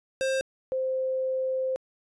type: tone pair in turn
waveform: square / sine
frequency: 530 / 521.5 Hz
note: C5 / C5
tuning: +22 / -6 cents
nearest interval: unison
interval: 28 cents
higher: first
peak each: -25 dBFS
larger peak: neither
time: 0.21-0.41 / 0.72-1.76 s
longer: second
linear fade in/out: 0 ms
effects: resampled to 22050 Hz